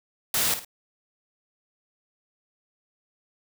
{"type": "noise with echo", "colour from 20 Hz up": "white", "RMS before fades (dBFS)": -24, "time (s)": [0.34, 0.54], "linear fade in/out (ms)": 2, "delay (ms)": 54, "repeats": 2, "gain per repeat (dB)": -10, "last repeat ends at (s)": 0.648, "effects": []}